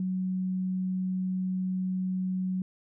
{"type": "tone", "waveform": "sine", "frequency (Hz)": 185.7, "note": "F#3", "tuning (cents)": 7, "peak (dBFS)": -27, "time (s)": [0, 2.62], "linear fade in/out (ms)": 2, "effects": []}